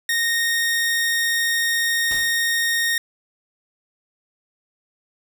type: tone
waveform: sawtooth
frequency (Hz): 1854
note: A#6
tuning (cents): -10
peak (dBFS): -15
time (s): 0.09-2.98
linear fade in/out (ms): 2
type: noise with exponential decay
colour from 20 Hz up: pink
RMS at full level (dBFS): -33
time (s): 2.11-2.52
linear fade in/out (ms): 0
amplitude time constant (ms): 88
effects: none